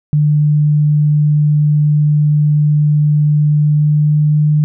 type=tone with pitch glide; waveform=sine; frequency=149.3 to 150.69 Hz; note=D3 to D3; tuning=+29 to +45 cents; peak=-8 dBFS; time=0.13-4.64 s; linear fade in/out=0 ms; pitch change=+16 cents; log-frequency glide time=3.58-4.45 s; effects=none